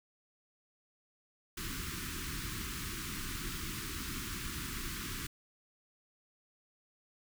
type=band-stop noise; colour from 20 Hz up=pink; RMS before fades=-40 dBFS; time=1.57-5.27 s; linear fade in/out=5 ms; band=370 to 1100 Hz; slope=48 dB/octave; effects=none